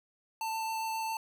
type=tone with vibrato; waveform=square; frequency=890 Hz; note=A5; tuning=20 cents sharp; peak=-33 dBFS; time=0.41-1.17 s; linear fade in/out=2 ms; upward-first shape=triangle; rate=7.4 Hz; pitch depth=12 cents each way; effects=none